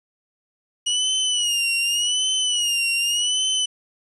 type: tone with vibrato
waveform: sawtooth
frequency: 2900 Hz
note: F#7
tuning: 35 cents flat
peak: -16 dBFS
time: 0.86-3.66 s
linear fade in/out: 10 ms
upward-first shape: sine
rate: 0.86 Hz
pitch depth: 89 cents each way
effects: resampled to 24000 Hz + 9-bit